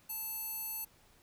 square tone with band-pass filter, 880 Hz, A5, in tune, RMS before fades -40 dBFS, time 0.09-0.85 s, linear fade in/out 10 ms, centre 12000 Hz, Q 5.5, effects pink hiss -65 dBFS RMS until 1.22 s

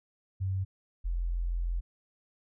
sine tone pair in turn, 95.3 / 43.12 Hz, G2 / F1, -48 / -21 cents, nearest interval octave + major second, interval 1373 cents, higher first, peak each -28 dBFS, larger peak neither, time 0.4-0.65 / 1.04-1.81 s, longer second, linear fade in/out 20 ms, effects none

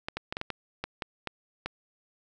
clicks, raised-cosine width 0.3 ms, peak -16 dBFS, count 10, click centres 0.085 / 0.17 / 0.325 / 0.369 / 0.414 / 0.503 / 0.84 / 1.022 / 1.273 / 1.66 s, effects none

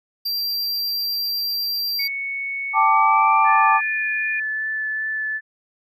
square tone, 4723 Hz, D8, 9 cents sharp, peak -22 dBFS, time 0.25-2.08 s, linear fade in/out 10 ms
sine tone with pitch glide, 2216 to 2431 Hz, C#7 to D#7, -1 to -41 cents, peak -24 dBFS, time 1.99-4.4 s, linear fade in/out 5 ms, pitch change +160 cents, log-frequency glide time 2.77-3.66 s
sine chord, G suspended second, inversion none, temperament just, 784 / 882 / 1176 Hz, G5 / A5 / D6, 0 / +4 / +2 cents, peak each -22 / -17 / -16 dBFS, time 2.73-3.81 s, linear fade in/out 50 ms
sine tone with vibrato, 1745 Hz, A6, 15 cents flat, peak -22 dBFS, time 3.44-5.41 s, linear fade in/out 50 ms, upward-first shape triangle, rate 2.6 Hz, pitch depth 9 cents each way
effects none

